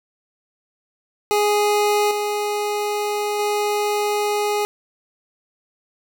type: tone with level steps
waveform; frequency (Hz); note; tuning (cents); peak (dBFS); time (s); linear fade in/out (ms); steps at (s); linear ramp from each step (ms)
25% pulse; 415.3; G#4; 0; -12 / -17 / -15; 1.31-4.65; 0; 2.11 / 3.39; 2
effects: none